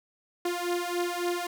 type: beating tone pair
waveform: sawtooth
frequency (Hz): 349.2 / 352.8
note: F4 / F4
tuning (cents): 0 / +18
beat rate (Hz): 3.6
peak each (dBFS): -27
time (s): 0.45-1.47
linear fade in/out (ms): 5
effects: none